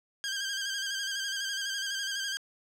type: tone with vibrato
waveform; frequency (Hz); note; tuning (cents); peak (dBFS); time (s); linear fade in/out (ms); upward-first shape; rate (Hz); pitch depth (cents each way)
15% pulse; 1594; G6; +28; -25; 0.24-2.37; 0; square; 12; 35
effects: low-pass 11000 Hz 12 dB/octave